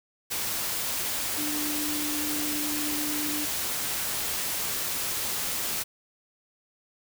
sine tone in noise, 298.5 Hz, D4, 28 cents sharp, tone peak -32 dBFS, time 1.37-3.46 s, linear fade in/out 20 ms, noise white, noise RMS -30 dBFS, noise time 0.3-5.84 s, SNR -5 dB, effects none

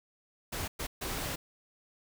pink noise bursts at uneven times, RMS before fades -36 dBFS, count 3, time 0.52-0.68 / 0.79-0.87 / 1.01-1.36 s, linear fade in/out 10 ms, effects none

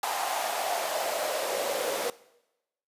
pink noise with high-pass filter sweep, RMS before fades -30 dBFS, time 0.03-2.1 s, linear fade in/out 2 ms, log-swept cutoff 810 to 480 Hz, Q 4.8, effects noise-tail reverb RT60 0.9 s tail -20 dB re dry + resampled to 32000 Hz

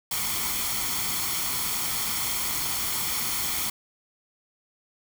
white noise with comb filter, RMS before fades -28 dBFS, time 0.11-3.7 s, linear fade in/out 5 ms, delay 0.91 ms, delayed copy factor +0.55, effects none

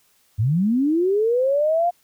sine linear sweep, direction up, 95.8 to 712 Hz, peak -16 dBFS, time 0.38-1.91 s, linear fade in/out 20 ms, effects white hiss -61 dBFS RMS until 2.03 s

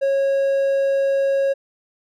triangle tone, 548 Hz, C#5, 20 cents flat, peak -14 dBFS, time 0.01-1.54 s, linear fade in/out 20 ms, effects none

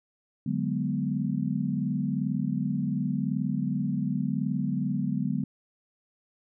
sine chord, G# half-diminished seventh, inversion second, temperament equal, 146.83 / 185 / 207.7 / 246.9 Hz, D3 / F#3 / G#3 / B3, 0 / 0 / 0 / 0 cents, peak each -31 dBFS, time 0.46-5.44 s, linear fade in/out 5 ms, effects none

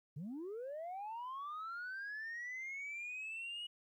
sine linear sweep, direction up, 130.81 to 2918 Hz, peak -40 dBFS, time 0.16-3.67 s, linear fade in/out 10 ms, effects tanh soft clip ceiling -40 dBFS + 13-bit

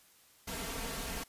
pink noise with comb filter, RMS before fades -39 dBFS, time 0.47-1.24 s, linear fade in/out 10 ms, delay 4.4 ms, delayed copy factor +0.7, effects white hiss -63 dBFS RMS until 1.28 s + resampled to 32000 Hz

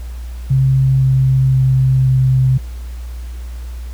sine tone with pitch steps, 133 / 132.08 / 131.17 / 130.26 Hz, C3 / C3 / C3 / C3, +29 / +17 / +5 / -7 cents, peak -9 dBFS, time 0.5-2.58 s, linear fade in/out 10 ms, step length 520 ms, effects added 60 Hz sine -24 dBFS peak until 3.93 s + pink hiss -44 dBFS RMS until 3.93 s

